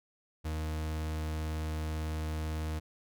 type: tone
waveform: 40% pulse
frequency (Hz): 78.1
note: D#2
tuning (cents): +7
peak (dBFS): -32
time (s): 0.44-2.8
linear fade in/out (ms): 20
effects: none